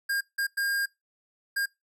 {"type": "tone bursts at uneven times", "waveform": "square", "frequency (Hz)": 1613, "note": "G6", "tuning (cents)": 49, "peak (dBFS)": -26, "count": 4, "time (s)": [[0.09, 0.21], [0.38, 0.47], [0.57, 0.86], [1.56, 1.66]], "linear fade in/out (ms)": 10, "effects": ["noise-tail reverb RT60 0.2 s tail -24 dB re dry"]}